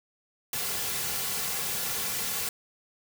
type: noise with comb filter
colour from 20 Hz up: white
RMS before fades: -31 dBFS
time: 0.53-2.49 s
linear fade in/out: 2 ms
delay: 3.2 ms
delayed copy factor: -0.6
effects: none